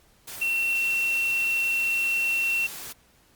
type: tone in noise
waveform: sine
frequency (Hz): 2715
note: F7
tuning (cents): -50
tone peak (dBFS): -22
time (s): 0.41-2.67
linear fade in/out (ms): 10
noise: white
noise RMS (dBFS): -38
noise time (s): 0.27-2.93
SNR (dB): +13
effects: pink hiss -60 dBFS RMS until 3.35 s + Opus 48 kbps